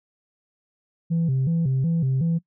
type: tone with vibrato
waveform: sine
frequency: 148.3 Hz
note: D3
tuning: 17 cents sharp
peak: -17 dBFS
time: 1.1-2.39 s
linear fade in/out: 20 ms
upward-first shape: square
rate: 2.7 Hz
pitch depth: 200 cents each way
effects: noise-tail reverb RT60 0.1 s tail -23 dB re dry + tanh soft clip ceiling -17 dBFS